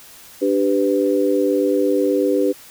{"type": "chord", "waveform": "sine", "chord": "G major", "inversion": "second", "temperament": "equal with one note detuned", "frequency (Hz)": [293.7, 392, 500.2], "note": ["D4", "G4", "B4"], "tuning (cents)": [0, 0, 22], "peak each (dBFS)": -19, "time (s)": [0.41, 2.53], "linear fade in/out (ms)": 20, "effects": ["white hiss -43 dBFS RMS until 2.7 s"]}